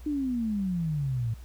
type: exponential sweep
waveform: sine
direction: down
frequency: 306.1 to 110 Hz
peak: -26 dBFS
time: 0.06-1.34 s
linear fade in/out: 5 ms
effects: added 60 Hz sine -42 dBFS peak until 1.44 s + pink hiss -57 dBFS RMS until 1.44 s